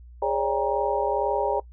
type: tone cluster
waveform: sine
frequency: 411.1 / 543 / 585 / 802 / 940 Hz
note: G#4 / C#5 / D5 / G5 / A#5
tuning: -18 / -36 / -7 / +39 / +14 cents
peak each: -28 dBFS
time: 0.22-1.6 s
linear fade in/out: 5 ms
effects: noise-tail reverb RT60 0.1 s tail -23 dB re dry + added 60 Hz sine -43 dBFS peak until 1.72 s